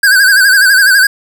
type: tone with vibrato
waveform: square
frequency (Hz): 1568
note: G6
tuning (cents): 0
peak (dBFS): -5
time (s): 0.03-1.07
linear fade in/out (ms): 5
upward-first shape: sine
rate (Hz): 12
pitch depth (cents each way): 90
effects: 7-bit